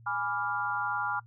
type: chord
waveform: sine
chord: G# diminished seventh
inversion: none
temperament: equal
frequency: 830.6 / 987.8 / 1174.7 / 1396.9 Hz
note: G#5 / B5 / D6 / F6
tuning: 0 / 0 / 0 / 0 cents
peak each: -34 / -36 / -36 / -32 dBFS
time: 0.06-1.2 s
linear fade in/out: 10 ms
effects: noise-tail reverb RT60 0.1 s tail -23 dB re dry + added 115 Hz sine -51 dBFS peak until 1.26 s